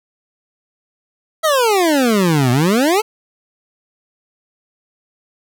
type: exponential two-way sweep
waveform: 25% pulse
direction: down then up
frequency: 659.3 to 118.8 to 455.6 Hz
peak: -8 dBFS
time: 1.43-3.02 s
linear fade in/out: 20 ms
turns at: 2.51 s
effects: none